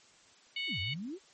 harmonic tone, 739 Hz, F#5, 2 cents flat, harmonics 3 / 4 / 5 / 6, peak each -37 / -37 / -43 / -46 dBFS, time 0.56-0.94 s, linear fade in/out 5 ms
sine exponential two-way sweep, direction down then up, 415.3 to 86.1 to 415.3 Hz, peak -37 dBFS, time 0.67-1.19 s, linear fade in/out 50 ms, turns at 0.8 s
effects white hiss -61 dBFS RMS until 1.33 s + MP3 32 kbps

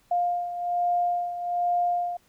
sine beating tone pair, 704 / 705.2 Hz, F5 / F5, +14 / +17 cents, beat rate 1.2 Hz, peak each -24 / -30 dBFS, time 0.11-2.17 s, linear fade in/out 5 ms, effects pink hiss -63 dBFS RMS until 2.28 s

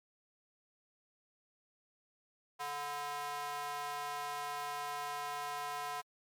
square tone with high-pass filter, 145.2 Hz, D3, 19 cents flat, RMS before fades -40 dBFS, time 2.59-6.02 s, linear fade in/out 20 ms, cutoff 880 Hz, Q 2.9, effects MP3 96 kbps

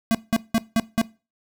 square tone bursts, 225.9 Hz, A3, 46 cents sharp, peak -17 dBFS, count 5, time 0.11-1.015 s, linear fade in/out 0 ms, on 37 ms, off 180 ms, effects noise-tail reverb RT60 0.3 s tail -20 dB re dry

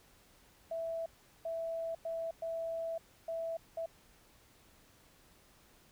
sine tone bursts at uneven times, 659.3 Hz, E5, in tune, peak -35 dBFS, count 6, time 0.71-1.06 / 1.45-1.95 / 2.05-2.31 / 2.42-2.98 / 3.28-3.57 / 3.77-3.86 s, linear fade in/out 5 ms, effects pink hiss -64 dBFS RMS until 5.91 s

